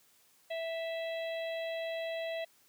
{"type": "harmonic tone", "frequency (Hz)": 658, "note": "E5", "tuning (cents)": -3, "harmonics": [1, 3, 4, 5, 6], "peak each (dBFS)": [-35, -45, -47, -49, -51], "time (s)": [0.5, 2.45], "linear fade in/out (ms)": 10, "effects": ["white hiss -66 dBFS RMS until 2.68 s", "high-pass 100 Hz 12 dB/octave"]}